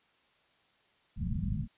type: low-pass noise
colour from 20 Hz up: white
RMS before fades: -33 dBFS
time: 1.16-1.68 s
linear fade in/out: 50 ms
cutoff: 220 Hz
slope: 96 dB/octave
effects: white hiss -68 dBFS RMS until 1.77 s + resampled to 8000 Hz